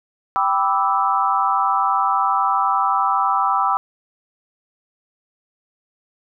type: chord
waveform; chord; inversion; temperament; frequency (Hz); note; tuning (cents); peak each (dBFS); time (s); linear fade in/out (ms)
sine; E minor seventh; first; equal with one note detuned; 784 / 987.8 / 1174.7 / 1314.7; G5 / B5 / D6 / E6; 0 / 0 / 0 / -5; -21; 0.36-3.77; 0
effects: none